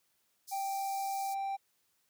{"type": "high-pass noise", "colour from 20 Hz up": "pink", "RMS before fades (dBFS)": -47, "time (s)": [0.47, 1.35], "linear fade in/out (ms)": 20, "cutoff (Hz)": 4600, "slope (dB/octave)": 48}
{"type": "tone", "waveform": "triangle", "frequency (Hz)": 784, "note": "G5", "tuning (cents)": 0, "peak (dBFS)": -31, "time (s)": [0.51, 1.57], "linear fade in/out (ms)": 20}
{"effects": ["white hiss -75 dBFS RMS until 2.09 s", "high-pass 60 Hz 12 dB/octave"]}